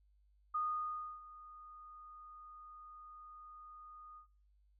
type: tone with ADSR envelope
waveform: sine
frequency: 1232 Hz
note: D#6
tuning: 17 cents flat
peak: -33 dBFS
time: 0.54-4.27 s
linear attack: 11 ms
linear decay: 650 ms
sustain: -19 dB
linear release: 100 ms
effects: noise-tail reverb RT60 0.4 s tail -23 dB re dry + added 50 Hz sine -67 dBFS peak until 4.79 s